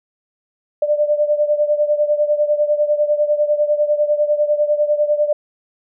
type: beating tone pair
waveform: sine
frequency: 592 / 602 Hz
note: D5 / D5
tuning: +14 / +43 cents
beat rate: 10 Hz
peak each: -15 / -19 dBFS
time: 0.82-5.33 s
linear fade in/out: 5 ms
effects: none